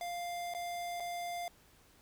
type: tone with dropouts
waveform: square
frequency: 698.5 Hz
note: F5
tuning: in tune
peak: -38 dBFS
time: 0.01-1.48 s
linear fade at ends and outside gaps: 1 ms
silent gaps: 0.538-0.548 / 1-1.004 s
effects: pink hiss -64 dBFS RMS until 2.01 s